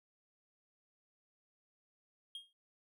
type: tone with exponential decay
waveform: triangle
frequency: 3242 Hz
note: G#7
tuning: 42 cents flat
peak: -39 dBFS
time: 2.35-2.53 s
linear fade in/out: 2 ms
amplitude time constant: 38 ms
effects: none